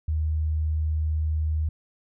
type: tone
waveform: sine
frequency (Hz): 77.78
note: D#2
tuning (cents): 0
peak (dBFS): -22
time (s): 0.08-1.69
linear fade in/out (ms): 5
effects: none